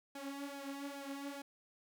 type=tone with flanger; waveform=sawtooth; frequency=279.2 Hz; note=C#4; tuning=13 cents sharp; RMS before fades=-45 dBFS; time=0.15-1.42 s; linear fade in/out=5 ms; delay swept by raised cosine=1.2 to 4.7 ms; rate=2.4 Hz; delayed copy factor=+0.75; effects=none